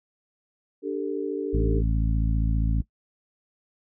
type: chord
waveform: sine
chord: D suspended fourth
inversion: none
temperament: equal with one note detuned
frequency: 293.7 / 392 / 446.1 Hz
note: D4 / G4 / A4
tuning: 0 / 0 / +24 cents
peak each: -30 dBFS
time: 0.82-1.83 s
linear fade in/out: 50 ms
type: harmonic tone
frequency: 55 Hz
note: A1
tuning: in tune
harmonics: 1 / 2 / 3 / 4 / 5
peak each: -22 / -28 / -32 / -34 / -36 dBFS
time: 1.53-2.82 s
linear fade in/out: 10 ms
effects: noise-tail reverb RT60 0.1 s tail -19 dB re dry